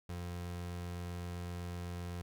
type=tone; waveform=30% pulse; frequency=87.8 Hz; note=F2; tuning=10 cents sharp; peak=-37 dBFS; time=0.09-2.22 s; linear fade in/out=5 ms; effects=13-bit